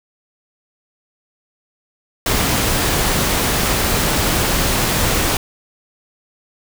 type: noise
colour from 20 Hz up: pink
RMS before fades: -17 dBFS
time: 2.26-5.37 s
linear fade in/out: 2 ms
effects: none